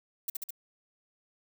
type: noise with echo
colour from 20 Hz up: violet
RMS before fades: -32 dBFS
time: 0.28-0.3 s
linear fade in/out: 5 ms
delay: 69 ms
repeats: 3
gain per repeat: -2 dB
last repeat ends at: 0.507 s
effects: none